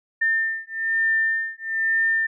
sine beating tone pair, 1799 / 1800.1 Hz, A6 / A6, +38 / +39 cents, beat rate 1.1 Hz, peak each -23 dBFS, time 0.21-2.27 s, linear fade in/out 10 ms, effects none

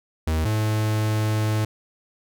45% pulse tone pair in turn, 79.4 / 107.85 Hz, D#2 / A2, +36 / -34 cents, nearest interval perfect fourth, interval 530 cents, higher second, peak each -20 dBFS, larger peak neither, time 0.27-0.45 / 0.45-1.65 s, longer second, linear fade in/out 5 ms, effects none

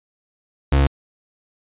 35% pulse tone, 69.3 Hz, C#2, in tune, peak -11 dBFS, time 0.72-0.87 s, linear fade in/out 5 ms, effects resampled to 8000 Hz

